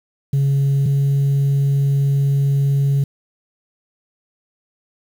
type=tone pair in turn; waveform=sine; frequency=138.59 / 139.25 Hz; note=C#3 / C#3; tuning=0 / +8 cents; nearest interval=unison; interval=8 cents; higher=second; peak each=-11 dBFS; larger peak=neither; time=0.33-0.86 / 0.86-3.04 s; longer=second; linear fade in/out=5 ms; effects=tanh soft clip ceiling -12 dBFS + 7-bit